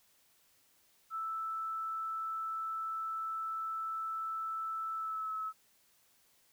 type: tone with pitch glide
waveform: sine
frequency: 1318.5 to 1295.8 Hz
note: E6 to E6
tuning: 0 to -30 cents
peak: -35 dBFS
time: 1.1-5.53 s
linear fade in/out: 50 ms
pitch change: -30 cents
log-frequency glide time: 4.95-5.32 s
effects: white hiss -69 dBFS RMS until 6.52 s